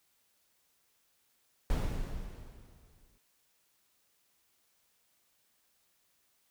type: noise with exponential decay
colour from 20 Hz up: brown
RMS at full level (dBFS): -28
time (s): 1.7-3.18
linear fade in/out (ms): 1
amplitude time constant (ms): 320
effects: white hiss -73 dBFS RMS until 6.5 s

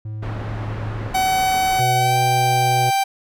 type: tone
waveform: triangle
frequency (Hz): 107.9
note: A2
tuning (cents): -33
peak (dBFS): -24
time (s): 0.05-1.09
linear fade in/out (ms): 5
type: low-pass noise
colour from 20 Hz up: pink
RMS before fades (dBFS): -31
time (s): 0.22-1.81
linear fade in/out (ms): 10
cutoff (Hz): 1700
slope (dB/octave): 12
type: tone with pitch glide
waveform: 45% pulse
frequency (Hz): 755 to 783.4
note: F#5 to G5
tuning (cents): +35 to -1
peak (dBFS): -16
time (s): 1.14-3.04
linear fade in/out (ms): 10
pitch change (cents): +64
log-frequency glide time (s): 1.95-2.19
type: harmonic tone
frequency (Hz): 123.47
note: B2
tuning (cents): 0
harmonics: 1 / 3 / 4 / 5 / 6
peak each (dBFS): -20 / -30 / -32 / -34 / -36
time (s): 1.78-2.91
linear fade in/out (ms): 20
effects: none

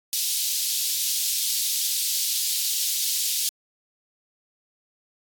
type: high-pass noise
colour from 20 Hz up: pink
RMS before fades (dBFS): -25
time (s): 0.13-3.49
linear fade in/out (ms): 0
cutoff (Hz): 3700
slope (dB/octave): 24
effects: AAC 64 kbps

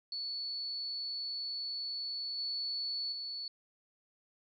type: tone with level steps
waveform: sine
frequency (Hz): 4435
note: C#8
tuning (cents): 0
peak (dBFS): -36 / -34 / -38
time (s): 0.12-3.48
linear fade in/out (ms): 2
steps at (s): 2.38 / 3.12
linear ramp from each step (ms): 5
effects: none

